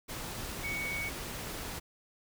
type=tone in noise; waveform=sine; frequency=2234 Hz; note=C#7; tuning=13 cents sharp; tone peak=-34 dBFS; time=0.63-1.1 s; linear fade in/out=20 ms; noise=pink; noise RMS=-40 dBFS; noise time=0.08-1.8 s; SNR=+3 dB; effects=none